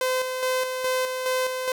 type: tone with tremolo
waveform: sawtooth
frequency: 513 Hz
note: C5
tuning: 34 cents flat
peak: -18 dBFS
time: 0.01-1.72 s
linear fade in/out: 2 ms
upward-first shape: square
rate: 2.4 Hz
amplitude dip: 45%
effects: none